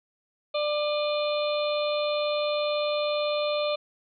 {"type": "harmonic tone with a mistuned harmonic", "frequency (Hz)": 594, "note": "D5", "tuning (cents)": 20, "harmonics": [1, 2, 4, 5, 6, 7], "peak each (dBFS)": [-25, -34, -37, -42, -35, -38], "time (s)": [0.54, 3.76], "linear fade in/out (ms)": 10, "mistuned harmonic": 4, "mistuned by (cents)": 42, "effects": []}